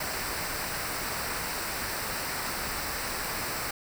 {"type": "noise with comb filter", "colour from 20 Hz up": "pink", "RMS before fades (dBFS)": -33, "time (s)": [0, 3.71], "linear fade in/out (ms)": 5, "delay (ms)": 0.3, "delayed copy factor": -0.6, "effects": []}